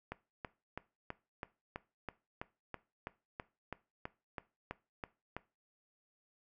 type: click train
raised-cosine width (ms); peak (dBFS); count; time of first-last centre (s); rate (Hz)
0.5; -25; 17; 0.12-5.366; 3.05
effects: noise-tail reverb RT60 0.3 s tail -19 dB re dry